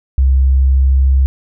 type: tone with pitch glide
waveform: sine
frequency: 66.2 to 66.7 Hz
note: C2 to C2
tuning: +21 to +34 cents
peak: -7 dBFS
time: 0.18-1.26 s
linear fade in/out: 0 ms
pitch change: +13 cents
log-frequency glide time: 0.28-1.06 s
effects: none